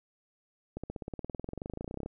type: accelerating click train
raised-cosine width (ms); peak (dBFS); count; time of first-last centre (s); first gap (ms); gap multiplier
2; -24; 30; 0.77-2.06; 66; 0.97
effects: none